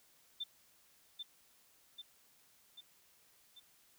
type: tone with echo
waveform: sine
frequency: 3557 Hz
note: A7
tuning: 18 cents sharp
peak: -37 dBFS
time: 0.4-0.44 s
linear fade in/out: 10 ms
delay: 790 ms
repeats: 4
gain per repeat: -4 dB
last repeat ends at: 3.6 s
effects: white hiss -68 dBFS RMS until 3.98 s